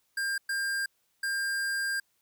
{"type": "tone bursts at uneven times", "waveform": "square", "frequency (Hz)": 1600, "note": "G6", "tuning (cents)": 35, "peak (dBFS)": -29, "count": 3, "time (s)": [[0.17, 0.38], [0.49, 0.86], [1.23, 2]], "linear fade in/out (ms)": 5, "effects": ["white hiss -73 dBFS RMS until 2.21 s"]}